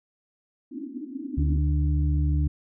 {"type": "band-pass noise", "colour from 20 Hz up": "pink", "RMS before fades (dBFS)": -35, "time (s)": [0.71, 1.58], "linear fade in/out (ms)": 5, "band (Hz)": [240, 320], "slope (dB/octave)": 96}
{"type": "harmonic tone", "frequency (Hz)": 73.7, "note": "D2", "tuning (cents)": 7, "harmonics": [1, 2, 4], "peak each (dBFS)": [-21, -27, -33], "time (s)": [1.37, 2.48], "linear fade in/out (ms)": 10}
{"effects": []}